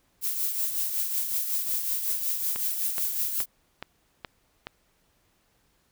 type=noise with tremolo; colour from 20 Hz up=violet; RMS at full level=-26 dBFS; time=0.21-3.46 s; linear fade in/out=50 ms; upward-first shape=triangle; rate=5.4 Hz; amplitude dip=55%
type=click train; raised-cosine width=0.3 ms; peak=-18 dBFS; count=6; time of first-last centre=2.56-4.67 s; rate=2.37 Hz
effects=pink hiss -68 dBFS RMS until 5.91 s